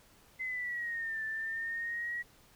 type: exponential two-way sweep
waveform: sine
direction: down then up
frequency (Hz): 2058 to 1760 to 1921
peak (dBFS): -34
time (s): 0.39-2.23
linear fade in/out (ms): 20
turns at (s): 1.24
effects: pink hiss -62 dBFS RMS until 2.55 s